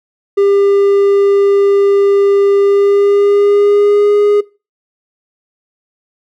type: tone with pitch glide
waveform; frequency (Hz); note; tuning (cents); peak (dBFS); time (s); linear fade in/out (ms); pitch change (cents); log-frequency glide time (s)
triangle; 399.5 to 412.4; G4 to G#4; +33 to -12; -5; 0.37-4.41; 10; +55; 2.6-4.12
effects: noise-tail reverb RT60 0.3 s tail -21 dB re dry